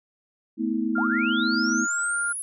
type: chord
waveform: sine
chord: A suspended second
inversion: none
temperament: equal with one note detuned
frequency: 220 / 246.9 / 321.7 Hz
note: A3 / B3 / E4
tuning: 0 / 0 / -42 cents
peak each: -27 dBFS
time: 0.57-1.87 s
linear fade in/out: 50 ms
type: tone with pitch glide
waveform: sine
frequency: 1396.9 to 1407.4 Hz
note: F6 to F6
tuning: 0 to +13 cents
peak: -24 dBFS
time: 0.95-2.33 s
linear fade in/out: 10 ms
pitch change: +13 cents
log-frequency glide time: 1.06-2.07 s
type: linear sweep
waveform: sine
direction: up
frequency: 659.3 to 10750 Hz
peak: -29 dBFS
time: 0.98-2.42 s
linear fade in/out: 0 ms
effects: none